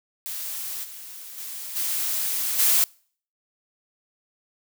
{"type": "noise with level steps", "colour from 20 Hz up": "blue", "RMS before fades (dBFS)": [-32, -40, -35, -26, -19], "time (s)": [0.26, 2.84], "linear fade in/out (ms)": 0, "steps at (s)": [0.83, 1.37, 1.75, 2.58], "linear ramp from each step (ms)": 20, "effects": ["noise-tail reverb RT60 0.5 s tail -26 dB re dry"]}